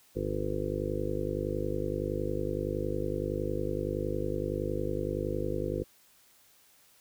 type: harmonic tone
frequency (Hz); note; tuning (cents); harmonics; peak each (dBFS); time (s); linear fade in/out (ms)
50.8; G#1; -38; 1 / 2 / 3 / 5 / 6 / 7 / 8 / 9 / 10; -38 / -39 / -39 / -40 / -41 / -36 / -41 / -37 / -37; 0.15-5.84; 20
effects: white hiss -62 dBFS RMS until 7 s